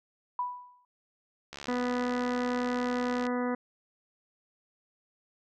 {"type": "tone with exponential decay", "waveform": "sine", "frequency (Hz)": 987, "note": "B5", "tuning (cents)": -1, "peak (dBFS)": -26, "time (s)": [0.39, 0.85], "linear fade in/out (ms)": 2, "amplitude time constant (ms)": 100}
{"type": "click train", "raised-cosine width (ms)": 0.2, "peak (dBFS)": -23, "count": 124, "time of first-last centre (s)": [1.53, 3.267], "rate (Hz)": 70.8}
{"type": "harmonic tone", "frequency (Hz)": 246.9, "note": "B3", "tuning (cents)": 0, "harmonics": [1, 2, 3, 4, 5, 6, 7, 8], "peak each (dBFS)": [-30, -33, -40, -39, -41, -44, -46, -45], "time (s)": [1.68, 3.55], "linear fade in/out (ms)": 5}
{"effects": []}